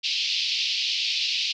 white band-pass noise, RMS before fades -26 dBFS, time 0.03-1.53 s, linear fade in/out 20 ms, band 2500 to 5000 Hz, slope 48 dB/octave, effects none

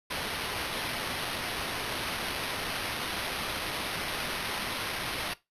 white noise with sample-and-hold, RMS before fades -34 dBFS, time 0.1-5.34 s, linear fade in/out 10 ms, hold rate 7350 Hz, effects noise-tail reverb RT60 0.2 s tail -18 dB re dry + resampled to 32000 Hz

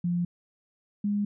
sine tone pair in turn, 174.61 / 205 Hz, F3 / G#3, 0 / -22 cents, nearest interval minor third, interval 278 cents, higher second, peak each -24 dBFS, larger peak neither, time 0.04-0.25 / 1.04-1.25 s, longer neither, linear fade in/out 5 ms, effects none

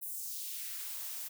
blue noise with high-pass filter sweep, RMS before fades -41 dBFS, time 0.01-1.29 s, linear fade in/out 20 ms, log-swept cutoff 12000 to 300 Hz, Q 1.3, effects none

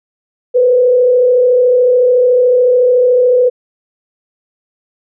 sine tone with frequency modulation, 497.7 Hz, B4, 13 cents sharp, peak -6 dBFS, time 0.54-3.5 s, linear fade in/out 20 ms, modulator 33.8 Hz, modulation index 0.47, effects none

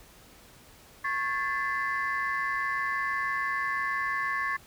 sine tone cluster, 1099 / 1621 / 1747 / 2040 Hz, C#6 / G#6 / A6 / C7, -15 / -42 / -13 / -44 cents, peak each -30 / -39 / -30 / -34 dBFS, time 1.04-4.57 s, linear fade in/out 10 ms, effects tanh soft clip ceiling -20 dBFS + pink hiss -54 dBFS RMS until 4.66 s

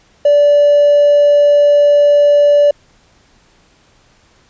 triangle tone with hard clipping, 581 Hz, D5, 19 cents flat, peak -6 dBFS, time 0.25-2.71 s, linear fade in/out 5 ms, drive 4 dB, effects pink hiss -51 dBFS RMS until 4.49 s + resampled to 16000 Hz

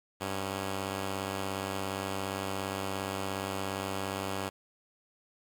5% pulse tone pair together, 97.23 / 275 Hz, G2 / C#4, -14 / -14 cents, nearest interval octave + tritone, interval 1800 cents, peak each -22 / -31 dBFS, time 0.2-4.5 s, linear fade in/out 20 ms, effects none

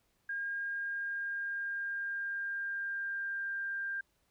sine tone with pitch glide, 1617 to 1592 Hz, G#6 to G6, -47 to +26 cents, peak -34 dBFS, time 0.29-4.01 s, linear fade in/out 5 ms, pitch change -27 cents, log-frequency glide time 0.58-3.52 s, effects pink hiss -75 dBFS RMS until 4.3 s

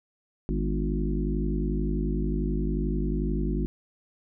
harmonic tone with a mistuned harmonic, 51.3 Hz, G#1, 21 cents flat, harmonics 1 / 3 / 4 / 5 / 6 / 7, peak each -27 / -32 / -33 / -34 / -35 / -35 dBFS, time 0.49-3.66 s, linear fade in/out 0 ms, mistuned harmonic 5, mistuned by -63 cents, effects none

